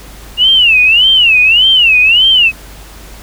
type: tone with vibrato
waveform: sine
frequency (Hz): 2794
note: F7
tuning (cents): 0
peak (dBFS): -4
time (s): 0.37-2.52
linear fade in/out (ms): 50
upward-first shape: sine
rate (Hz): 1.7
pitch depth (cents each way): 210
effects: added 50 Hz sine -32 dBFS peak until 3.22 s + pink hiss -35 dBFS RMS until 3.22 s